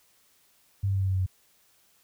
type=tone with pitch steps; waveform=sine; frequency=98.6 / 97.64 / 96.68 / 95.74 / 94.8 / 93.88 / 92.96 Hz; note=G2 / G2 / G2 / G2 / F#2 / F#2 / F#2; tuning=+11 / -6 / -23 / -40 / +43 / +26 / +9 cents; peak=-23 dBFS; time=0.83-1.264 s; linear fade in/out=10 ms; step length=62 ms; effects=white hiss -64 dBFS RMS until 2.03 s